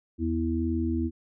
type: harmonic tone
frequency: 82 Hz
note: E2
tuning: 9 cents flat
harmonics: 1 / 3 / 4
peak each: -29 / -29 / -29 dBFS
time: 0.18-1.11 s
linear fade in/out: 50 ms
effects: none